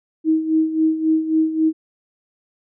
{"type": "tone with tremolo", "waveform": "sine", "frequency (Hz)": 317.3, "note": "D#4", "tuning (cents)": 34, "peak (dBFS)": -12, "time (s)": [0.24, 1.73], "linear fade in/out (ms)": 50, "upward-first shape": "sine", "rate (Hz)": 3.7, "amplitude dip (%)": 70, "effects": []}